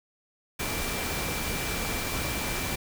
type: tone in noise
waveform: sine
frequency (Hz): 2349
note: D7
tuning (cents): 0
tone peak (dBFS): -38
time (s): 0.59-2.76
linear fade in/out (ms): 10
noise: pink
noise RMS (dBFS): -31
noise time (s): 0.59-2.76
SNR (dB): -10
effects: none